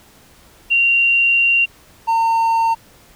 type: tone pair in turn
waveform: sine / triangle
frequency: 2763 / 910.1 Hz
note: F7 / A#5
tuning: -19 / -42 cents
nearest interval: octave + perfect fifth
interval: 1923 cents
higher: first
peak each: -11 dBFS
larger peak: neither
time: 0.7-1.66 / 2.07-2.75 s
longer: first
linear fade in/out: 20 ms
effects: pink hiss -48 dBFS RMS until 3.15 s